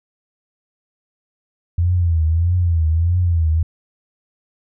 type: tone with vibrato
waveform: sine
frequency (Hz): 84.3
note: E2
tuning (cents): +39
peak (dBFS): -13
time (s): 1.78-3.63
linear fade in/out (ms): 5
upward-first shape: triangle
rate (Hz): 1.6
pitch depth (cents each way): 130
effects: none